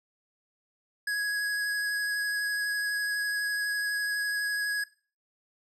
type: tone with vibrato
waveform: square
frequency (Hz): 1666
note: G#6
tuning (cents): +5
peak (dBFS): -28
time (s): 1.07-4.84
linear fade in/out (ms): 5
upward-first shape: sine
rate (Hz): 12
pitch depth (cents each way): 10
effects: noise-tail reverb RT60 0.4 s tail -20 dB re dry + low-pass 12000 Hz 12 dB/octave